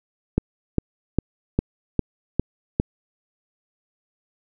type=click train; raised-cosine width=3 ms; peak=-5 dBFS; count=7; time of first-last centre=0.38-2.799 s; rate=2.48 Hz; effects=none